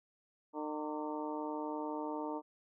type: harmonic tone with a mistuned harmonic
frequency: 151.9 Hz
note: D#3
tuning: 41 cents flat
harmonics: 2 / 3 / 4 / 5 / 6 / 7 / 8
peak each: -40 / -44 / -45 / -50 / -42 / -53 / -51 dBFS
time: 0.53-2.42 s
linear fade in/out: 50 ms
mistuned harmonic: 8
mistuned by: -77 cents
effects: none